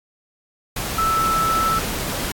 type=tone in noise; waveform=sine; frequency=1318.5 Hz; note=E6; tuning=in tune; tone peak=-17 dBFS; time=0.98-1.79 s; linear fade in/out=5 ms; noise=pink; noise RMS=-26 dBFS; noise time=0.76-2.32 s; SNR=+6 dB; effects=AAC 64 kbps